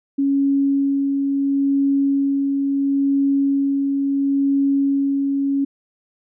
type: tone with tremolo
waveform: sine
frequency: 277.2 Hz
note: C#4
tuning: in tune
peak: -14 dBFS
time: 0.18-5.65 s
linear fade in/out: 10 ms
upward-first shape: sine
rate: 0.73 Hz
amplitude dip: 30%
effects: none